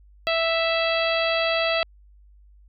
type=harmonic tone; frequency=659.3 Hz; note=E5; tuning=in tune; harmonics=1 / 2 / 3 / 4 / 5 / 6 / 7; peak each=-23 / -29 / -30 / -27 / -30 / -33 / -34 dBFS; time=0.27-1.83 s; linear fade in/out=0 ms; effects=added 50 Hz sine -49 dBFS peak until 2.68 s